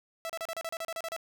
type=tone bursts; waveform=sawtooth; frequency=659.3 Hz; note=E5; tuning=in tune; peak=-30 dBFS; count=12; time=0.25-1.164 s; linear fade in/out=0 ms; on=45 ms; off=34 ms; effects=none